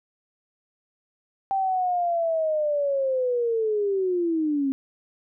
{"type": "linear sweep", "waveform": "sine", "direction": "down", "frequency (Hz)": [784, 265.1], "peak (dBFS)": -21, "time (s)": [1.51, 4.72], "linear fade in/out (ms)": 0, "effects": []}